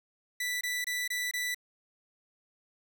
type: tone bursts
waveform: sawtooth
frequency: 1975.5 Hz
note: B6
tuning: in tune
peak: -27 dBFS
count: 5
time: 0.4-1.546 s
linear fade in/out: 5 ms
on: 210 ms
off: 24 ms
effects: none